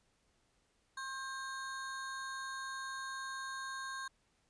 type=ring-modulated tone; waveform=square; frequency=1330 Hz; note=E6; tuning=15 cents sharp; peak=-38 dBFS; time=0.97-4.08 s; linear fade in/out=5 ms; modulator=261 Hz; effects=pink hiss -75 dBFS RMS until 4.49 s + resampled to 22050 Hz